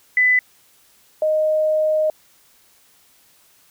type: tone pair in turn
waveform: sine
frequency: 2000 / 620.2 Hz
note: B6 / D#5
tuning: +21 / -6 cents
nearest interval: octave + minor sixth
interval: 2027 cents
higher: first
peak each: -12 / -15 dBFS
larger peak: first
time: 0.17-0.39 / 1.22-2.1 s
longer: second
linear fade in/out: 2 ms
effects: white hiss -55 dBFS RMS until 3.7 s